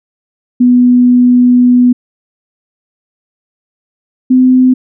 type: tone pair in turn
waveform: sine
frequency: 246.9 / 255.6 Hz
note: B3 / C4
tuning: 0 / -40 cents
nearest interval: minor second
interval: 60 cents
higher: second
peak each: -3 dBFS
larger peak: neither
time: 0.6-1.93 / 4.3-4.74 s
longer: first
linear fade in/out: 10 ms
effects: none